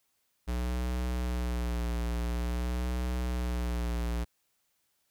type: tone with vibrato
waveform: square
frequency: 60.2 Hz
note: B1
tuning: 44 cents flat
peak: -30 dBFS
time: 0.47-4.25 s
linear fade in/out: 20 ms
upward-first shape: sine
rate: 0.48 Hz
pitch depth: 45 cents each way
effects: white hiss -75 dBFS RMS until 5.1 s